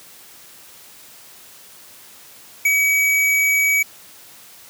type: tone with ADSR envelope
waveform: square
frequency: 2272 Hz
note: C#7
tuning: 42 cents sharp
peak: -13 dBFS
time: 2.65-3.83 s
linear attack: 5 ms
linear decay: 45 ms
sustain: -2 dB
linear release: 8 ms
effects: white hiss -44 dBFS RMS until 4.69 s + high-pass 80 Hz 12 dB/octave